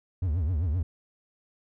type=tone with vibrato; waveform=triangle; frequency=82.41 Hz; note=E2; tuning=in tune; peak=-22 dBFS; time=0.22-0.83 s; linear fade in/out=5 ms; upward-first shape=triangle; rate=7.7 Hz; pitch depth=290 cents each way; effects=none